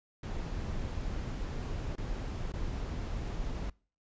brown noise with dropouts, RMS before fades -36 dBFS, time 0.23-3.7 s, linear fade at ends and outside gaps 5 ms, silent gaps 1.957-1.979 / 2.522-2.536 s, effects noise-tail reverb RT60 0.4 s tail -25 dB re dry + resampled to 16000 Hz

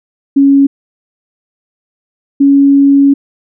sine tone pair in turn, 277.2 / 278.8 Hz, C#4 / C#4, 0 / +10 cents, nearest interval unison, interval 10 cents, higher second, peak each -3 dBFS, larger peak neither, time 0.36-0.67 / 2.4-3.14 s, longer second, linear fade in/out 10 ms, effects none

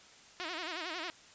5% pulse tone with vibrato, 338.6 Hz, E4, 46 cents sharp, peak -26 dBFS, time 0.4-1.1 s, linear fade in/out 0 ms, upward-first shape sine, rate 11 Hz, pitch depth 160 cents each way, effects white hiss -57 dBFS RMS until 1.34 s + resampled to 16000 Hz

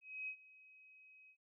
sine tone with ADSR envelope, 2537 Hz, D#7, 33 cents sharp, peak -40 dBFS, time 0.01-1.37 s, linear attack 270 ms, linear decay 78 ms, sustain -20 dB, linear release 75 ms, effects none

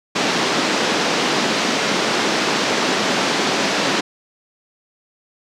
pink band-pass noise, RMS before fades -19 dBFS, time 0.15-4.01 s, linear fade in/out 10 ms, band 200 to 6000 Hz, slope 24 dB/octave, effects none

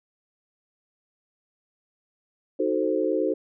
sine chord, D# diminished seventh, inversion none, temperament equal, 311.1 / 370 / 440 / 523.3 Hz, D#4 / F#4 / A4 / C5, 0 / 0 / 0 / 0 cents, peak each -27 dBFS, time 2.59-3.34 s, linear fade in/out 10 ms, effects none

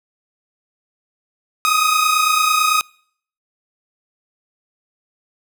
sawtooth tone pair together, 1239 / 1268 Hz, D#6 / D#6, -8 / +32 cents, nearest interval unison, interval 40 cents, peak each -13 dBFS, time 1.65-2.81 s, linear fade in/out 0 ms, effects noise-tail reverb RT60 0.6 s tail -26 dB re dry

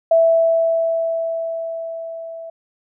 sine tone with level ramp, 659.3 Hz, E5, in tune, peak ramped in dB -9 to -30 dBFS, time 0.11-2.5 s, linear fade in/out 5 ms, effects none

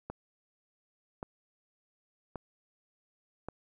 click train, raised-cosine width 1 ms, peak -24 dBFS, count 4, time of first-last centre 0.1-3.486 s, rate 0.886 Hz, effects 11-bit

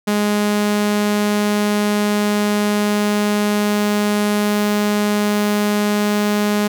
sawtooth tone, 207.7 Hz, G#3, in tune, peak -11 dBFS, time 0.07-6.68 s, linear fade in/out 10 ms, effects none

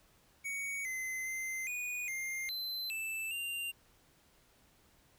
square tone with pitch steps, 2239 / 2052 / 2075 / 2464 / 2111 / 4065 / 2642 / 2784 Hz, C#7 / C7 / C7 / D#7 / C7 / B7 / E7 / F7, +17 / -34 / -15 / -17 / +15 / +49 / +3 / -6 cents, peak -37 dBFS, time 0.44-3.72 s, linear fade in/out 20 ms, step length 410 ms, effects pink hiss -67 dBFS RMS until 5.18 s

